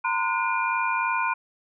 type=tone cluster; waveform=sine; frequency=923 / 1026 / 1451 / 2402 Hz; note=A#5 / C6 / F#6 / D7; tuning=-17 / -34 / -34 / +38 cents; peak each=-28 / -26 / -29 / -29 dBFS; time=0.04-1.34 s; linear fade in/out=10 ms; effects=none